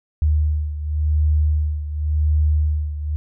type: beating tone pair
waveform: sine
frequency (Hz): 75.7 / 76.61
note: D#2 / D#2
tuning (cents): -47 / -26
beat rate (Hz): 0.91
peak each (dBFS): -17 / -22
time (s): 0.22-3.16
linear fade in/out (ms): 0
effects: none